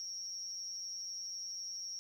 sine tone with amplitude modulation, 5600 Hz, F8, 4 cents sharp, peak -36 dBFS, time 0-1.99 s, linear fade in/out 0 ms, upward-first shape sine, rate 188 Hz, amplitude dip 95%, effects 11-bit

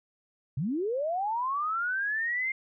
sine linear sweep, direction up, 116.54 to 2125 Hz, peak -27 dBFS, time 0.57-2.52 s, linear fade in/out 5 ms, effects none

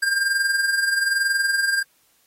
square tone with amplitude modulation, 1600 Hz, G6, 35 cents sharp, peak -17 dBFS, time 0.02-1.83 s, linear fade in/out 10 ms, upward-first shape sine, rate 21.1 Hz, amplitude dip 55%, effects white hiss -62 dBFS RMS until 2.26 s + AAC 48 kbps

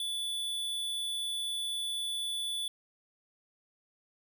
square tone, 3464 Hz, A7, 28 cents flat, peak -33 dBFS, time 0-2.68 s, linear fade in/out 2 ms, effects none

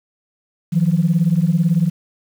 sine beating tone pair, 159.6 / 177.6 Hz, D#3 / F3, +44 / +29 cents, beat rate 18 Hz, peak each -15 dBFS, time 0.72-1.9 s, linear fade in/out 20 ms, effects tanh soft clip ceiling -6 dBFS + 7-bit

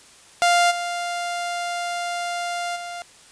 sawtooth tone with level steps, 698.5 Hz, F5, in tune, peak -11 / -21 / -27 dBFS, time 0.42-3.02 s, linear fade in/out 0 ms, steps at 0.7 / 2.75 s, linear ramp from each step 20 ms, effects white hiss -49 dBFS RMS until 3.31 s + resampled to 22050 Hz

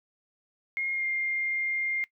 sine tone with pitch glide, 2141 to 2113 Hz, C7 to C7, +39 to +16 cents, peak -27 dBFS, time 0.77-2.04 s, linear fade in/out 0 ms, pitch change -23 cents, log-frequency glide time 0.93-1.05 s, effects noise-tail reverb RT60 0.1 s tail -20 dB re dry

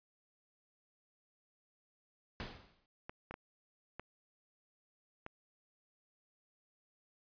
pink noise with exponential decay, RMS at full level -41 dBFS, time 2.4-2.86 s, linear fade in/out 1 ms, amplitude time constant 100 ms
clicks, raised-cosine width 0.5 ms, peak -29 dBFS, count 5, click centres 3.095 / 3.31 / 3.341 / 3.996 / 5.264 s
effects resampled to 11025 Hz

